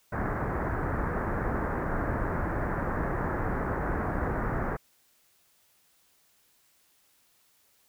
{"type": "low-pass noise", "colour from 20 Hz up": "pink", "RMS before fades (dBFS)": -30, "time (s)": [0.12, 4.77], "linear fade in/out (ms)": 10, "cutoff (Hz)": 1800, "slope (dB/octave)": 48, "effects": ["white hiss -66 dBFS RMS until 7.88 s"]}